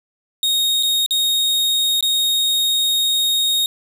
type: tone with dropouts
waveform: 40% pulse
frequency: 3729 Hz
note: A#7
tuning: in tune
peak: -14 dBFS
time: 0.43-3.66 s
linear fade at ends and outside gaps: 1 ms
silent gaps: 0.827-0.832 / 1.062-1.108 / 2.008-2.026 s
effects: none